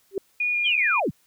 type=tone with exponential growth; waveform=sine; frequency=390 Hz; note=G4; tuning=9 cents flat; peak=-18 dBFS; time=0.11-0.18 s; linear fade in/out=2 ms; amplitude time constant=15 ms
type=tone with vibrato; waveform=sine; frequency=2434 Hz; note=D#7; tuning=39 cents flat; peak=-21 dBFS; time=0.4-1 s; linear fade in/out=5 ms; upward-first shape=square; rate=3.5 Hz; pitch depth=10 cents each way
type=linear sweep; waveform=sine; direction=down; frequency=3322 to 73.42 Hz; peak=-21 dBFS; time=0.64-1.11 s; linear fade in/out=20 ms
effects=white hiss -63 dBFS RMS until 1.26 s